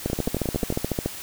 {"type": "two click trains", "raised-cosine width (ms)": 2, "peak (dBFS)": [-10, -13], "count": [15, 8], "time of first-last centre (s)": [[0.06, 1.06], [0.1, 0.725]], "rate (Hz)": [14, 11.2], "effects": ["white hiss -37 dBFS RMS until 1.22 s"]}